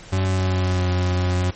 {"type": "tone with pitch glide", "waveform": "40% pulse", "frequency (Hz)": [94.3, 90.46], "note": ["F#2", "F#2"], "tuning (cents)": [33, -39], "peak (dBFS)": -17, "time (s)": [0.12, 1.51], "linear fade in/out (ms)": 10, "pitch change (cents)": -72, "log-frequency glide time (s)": [0.23, 0.89], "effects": ["pink hiss -42 dBFS RMS until 1.55 s", "MP3 32 kbps"]}